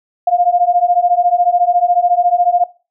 sine beating tone pair, 698.5 / 712.5 Hz, F5 / F5, 0 / +34 cents, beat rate 14 Hz, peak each -13 dBFS, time 0.27-2.64 s, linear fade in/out 5 ms, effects noise-tail reverb RT60 0.3 s tail -18 dB re dry

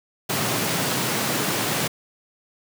pink high-pass noise, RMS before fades -24 dBFS, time 0.29-1.88 s, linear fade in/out 10 ms, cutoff 110 Hz, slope 48 dB/octave, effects none

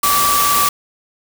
sine tone in noise, 1156 Hz, D6, 28 cents flat, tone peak -14 dBFS, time 0.03-0.69 s, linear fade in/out 5 ms, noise white, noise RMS -17 dBFS, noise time 0.03-0.69 s, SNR 0 dB, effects none

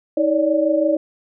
sine tone cluster, 318.1 / 565 / 591 Hz, D#4 / C#5 / D5, +38 / +33 / +11 cents, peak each -19 dBFS, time 0.17-0.97 s, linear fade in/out 5 ms, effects none

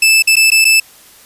sawtooth tone with dropouts, 2632 Hz, E7, 3 cents flat, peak -3 dBFS, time 0.02-0.8 s, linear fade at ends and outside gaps 5 ms, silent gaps 0.224-0.273 / 0.357-0.366 / 0.504-0.517 / 0.645-0.651 s, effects white hiss -42 dBFS RMS until 1.25 s + resampled to 32000 Hz

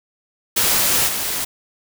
white noise with level steps, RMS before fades -17 / -23 dBFS, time 0.56-1.45 s, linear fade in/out 10 ms, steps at 1.07 s, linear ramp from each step 20 ms, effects none

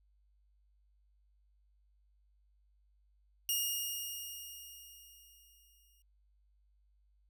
10% pulse tone with exponential decay, 2845 Hz, F7, 31 cents sharp, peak -22 dBFS, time 3.49-6.02 s, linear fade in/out 1 ms, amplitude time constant 550 ms, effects added 50 Hz sine -67 dBFS peak until 7.29 s

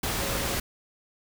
sine tone in noise, 550 Hz, C#5, 14 cents flat, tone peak -38 dBFS, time 0.19-0.55 s, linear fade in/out 5 ms, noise pink, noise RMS -29 dBFS, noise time 0.03-0.6 s, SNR -12 dB, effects none

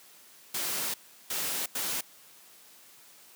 white noise bursts at uneven times, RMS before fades -32 dBFS, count 3, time 0.54-0.94 / 1.3-1.66 / 1.75-2.01 s, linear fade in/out 5 ms, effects white hiss -55 dBFS RMS until 3.35 s + high-pass 150 Hz 12 dB/octave

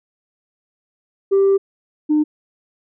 sine tone pair in turn, 392 / 302.8 Hz, G4 / D#4, 0 / -47 cents, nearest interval major third, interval 447 cents, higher first, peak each -9 / -11 dBFS, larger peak first, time 1.31-1.58 / 2.09-2.24 s, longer first, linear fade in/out 20 ms, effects tanh soft clip ceiling -9 dBFS

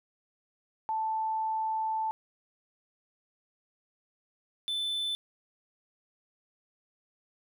sine / triangle tone pair in turn, 880 / 3520 Hz, A5 / A7, 0 / 0 cents, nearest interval 2 octaves, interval 2400 cents, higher second, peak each -28 dBFS, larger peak neither, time 0.89-2.11 / 4.68-5.15 s, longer first, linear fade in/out 0 ms, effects none

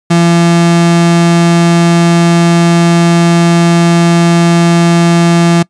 35% pulse tone, 170 Hz, F3, 46 cents flat, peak -3 dBFS, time 0.1-5.63 s, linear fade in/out 10 ms, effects noise-tail reverb RT60 0.1 s tail -23 dB re dry + resampled to 22050 Hz

